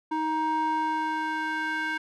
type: tone with band-pass filter sweep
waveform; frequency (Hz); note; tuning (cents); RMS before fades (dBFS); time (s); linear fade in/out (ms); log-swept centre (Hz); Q
square; 313.7; D#4; +14; -28; 0.11-1.98; 10; 750 to 1700; 2.6
effects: none